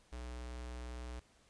square tone with notch filter, 61.1 Hz, B1, 18 cents flat, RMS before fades -45 dBFS, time 0.12-1.2 s, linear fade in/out 10 ms, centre 130 Hz, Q 0.63, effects pink hiss -68 dBFS RMS until 1.49 s + resampled to 22050 Hz

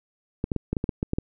clicks, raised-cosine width 3 ms, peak -12 dBFS, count 10, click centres 0.441 / 0.518 / 0.563 / 0.73 / 0.768 / 0.841 / 0.892 / 1.029 / 1.134 / 1.185 s, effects none

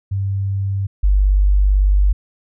sine tone pair in turn, 98 / 49 Hz, G2 / G1, 0 / 0 cents, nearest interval octave, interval 1200 cents, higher first, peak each -17 / -10 dBFS, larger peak second, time 0.11-0.87 / 1.03-2.13 s, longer second, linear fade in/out 10 ms, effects none

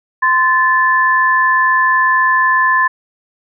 sine tone pair together, 1036.1 / 1746 Hz, C6 / A6, -17 / -14 cents, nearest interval major sixth, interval 903 cents, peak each -12 dBFS, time 0.22-2.88 s, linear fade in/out 10 ms, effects none

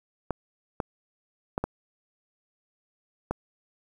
clicks, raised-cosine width 1 ms, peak -13 dBFS, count 5, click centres 0.307 / 0.802 / 1.579 / 1.64 / 3.31 s, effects 8-bit

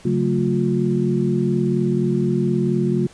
sine tone cluster, 140.2 / 184.4 / 223.4 / 356.2 Hz, C#3 / F#3 / A3 / F4, +20 / -6 / +27 / +34 cents, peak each -22 dBFS, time 0.05-3.07 s, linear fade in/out 5 ms, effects pink hiss -47 dBFS RMS until 3.13 s + resampled to 22050 Hz

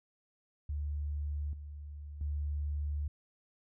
sine tone with level steps, 73.42 Hz, D2, in tune, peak -33 / -42 / -32 dBFS, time 0.69-3.08 s, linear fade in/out 5 ms, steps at 1.53 / 2.21 s, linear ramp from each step 2 ms, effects none

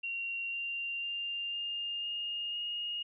sine tone with pitch steps, 2754 / 2775 / 2796 / 2817 / 2838 / 2859 Hz, F7 / F7 / F7 / F7 / F7 / F7, -25 / -12 / +1 / +14 / +27 / +40 cents, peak -34 dBFS, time 0.03-3.03 s, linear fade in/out 10 ms, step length 500 ms, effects none

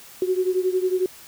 sine beating tone pair, 366.7 / 377.7 Hz, F#4 / F#4, -15 / +36 cents, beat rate 11 Hz, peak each -21 / -24 dBFS, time 0.22-1.06 s, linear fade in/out 2 ms, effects white hiss -45 dBFS RMS until 1.27 s

